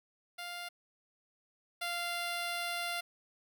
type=tone pair in turn; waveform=10% pulse; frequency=700 / 694.8 Hz; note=F5 / F5; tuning=+4 / -9 cents; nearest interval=unison; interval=13 cents; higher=first; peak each=-32 / -26 dBFS; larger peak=second; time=0.38-0.69 / 1.81-3.01 s; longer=second; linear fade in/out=10 ms; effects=none